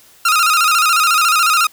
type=tone with vibrato; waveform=sawtooth; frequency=1310 Hz; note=E6; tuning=11 cents flat; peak=-7 dBFS; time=0.25-1.67 s; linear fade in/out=5 ms; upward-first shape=square; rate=14 Hz; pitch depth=80 cents each way; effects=white hiss -47 dBFS RMS until 1.72 s